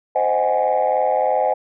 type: chord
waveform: sine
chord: Ab dominant seventh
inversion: first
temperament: just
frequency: 519.1 / 623 / 747.5 / 830.6 Hz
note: C5 / Eb5 / Gb5 / Ab5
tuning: -14 / +2 / +17 / 0 cents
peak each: -20 dBFS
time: 0.15-1.54 s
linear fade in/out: 10 ms
effects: tanh soft clip ceiling -9 dBFS